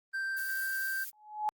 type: tone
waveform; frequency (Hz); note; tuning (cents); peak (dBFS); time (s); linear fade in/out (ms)
triangle; 1568; G6; 0; -30; 0.13-1.05; 20
type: noise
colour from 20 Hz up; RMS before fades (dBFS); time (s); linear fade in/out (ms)
violet; -41; 0.36-1.11; 20
type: tone with exponential growth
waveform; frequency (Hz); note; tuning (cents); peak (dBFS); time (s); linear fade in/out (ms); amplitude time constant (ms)
sine; 848; G#5; +36; -25; 1.13-1.49; 0; 77
effects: Opus 24 kbps